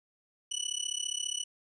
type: tone with amplitude modulation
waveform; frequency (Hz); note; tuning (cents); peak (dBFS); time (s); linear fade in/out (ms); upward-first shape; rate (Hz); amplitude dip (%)
20% pulse; 2960; F#7; 0; -23; 0.51-1.44; 10; sine; 34.8; 95
effects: resampled to 22050 Hz